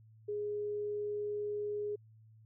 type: tone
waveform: sine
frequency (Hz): 415.3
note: G#4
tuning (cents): 0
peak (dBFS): -34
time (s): 0.28-1.96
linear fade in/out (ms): 10
effects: added 110 Hz sine -57 dBFS peak until 2.45 s